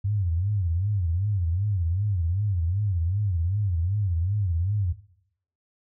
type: tone with vibrato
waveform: sine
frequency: 93.1 Hz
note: F#2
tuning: 11 cents sharp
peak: -22 dBFS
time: 0.04-4.93 s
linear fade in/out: 10 ms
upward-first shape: sine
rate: 2.6 Hz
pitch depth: 220 cents each way
effects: noise-tail reverb RT60 0.7 s tail -17 dB re dry